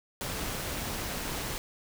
pink noise with amplitude modulation, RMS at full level -33 dBFS, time 0.21-1.58 s, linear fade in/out 0 ms, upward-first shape sine, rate 205 Hz, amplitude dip 40%, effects none

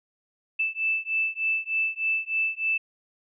sine beating tone pair, 2637 / 2640.3 Hz, E7 / E7, 0 / +2 cents, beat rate 3.3 Hz, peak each -27 dBFS, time 0.59-2.78 s, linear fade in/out 10 ms, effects none

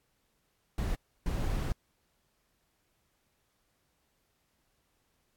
brown noise bursts at uneven times, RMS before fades -31 dBFS, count 2, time 0.78-0.95 / 1.26-1.72 s, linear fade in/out 2 ms, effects pink hiss -75 dBFS RMS until 5.36 s + AAC 64 kbps

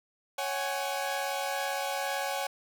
sawtooth chord, C# suspended fourth, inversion none, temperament equal with one note detuned, 554.4 / 752.9 / 830.6 Hz, C#5 / F#5 / G#5, 0 / +30 / 0 cents, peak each -31 dBFS, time 0.38-2.47 s, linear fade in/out 5 ms, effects none

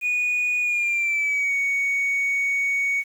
sine tone with pitch glide, 2463 to 2233 Hz, D#7 to C#7, -18 to +12 cents, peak -18 dBFS, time 0.01-3.04 s, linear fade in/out 50 ms, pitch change -170 cents, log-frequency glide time 0.61-1.54 s, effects tanh soft clip ceiling -18 dBFS + 8-bit

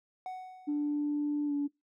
triangle tone with exponential decay, 743 Hz, F#5, 7 cents sharp, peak -33 dBFS, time 0.26-1.18 s, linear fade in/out 1 ms, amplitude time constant 200 ms
sine tone with pitch glide, 293.7 to 287 Hz, D4 to D4, 0 to -40 cents, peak -27 dBFS, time 0.67-1.68 s, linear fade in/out 20 ms, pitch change -40 cents, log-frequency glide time 1.46-1.53 s
effects noise-tail reverb RT60 0.2 s tail -22 dB re dry + tanh soft clip ceiling -24 dBFS

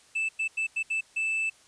triangle tone bursts at uneven times, 2637 Hz, E7, in tune, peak -24 dBFS, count 6, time 0.15-0.29 / 0.39-0.48 / 0.57-0.67 / 0.76-0.83 / 0.9-1.01 / 1.16-1.5 s, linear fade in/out 10 ms, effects white hiss -58 dBFS RMS until 1.67 s + resampled to 22050 Hz

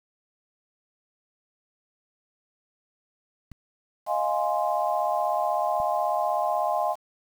clicks, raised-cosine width 5 ms, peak -31 dBFS, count 2, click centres 3.517 / 5.801 s
sine chord, F minor seventh, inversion third, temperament equal, 622.3 / 698.5 / 830.6 / 1046.5 Hz, Eb5 / F5 / Ab5 / C6, 0 / 0 / 0 / 0 cents, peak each -28 / -27 / -28 / -30 dBFS, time 4.06-6.96 s, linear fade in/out 50 ms
effects 8-bit

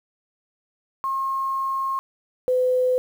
sine tone pair in turn, 1075 / 505.9 Hz, C6 / B4, +47 / +42 cents, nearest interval octave + minor second, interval 1305 cents, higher first, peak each -22 / -17 dBFS, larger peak second, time 1.04-1.99 / 2.48-2.98 s, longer first, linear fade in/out 0 ms, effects 8-bit

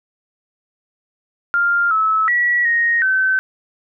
sine tone with pitch steps, 1398 / 1300 / 1933 / 1869 / 1533 Hz, F6 / E6 / B6 / A#6 / G6, +1 / -24 / -38 / +4 / -39 cents, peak -13 dBFS, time 1.54-3.39 s, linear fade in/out 0 ms, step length 370 ms, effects none

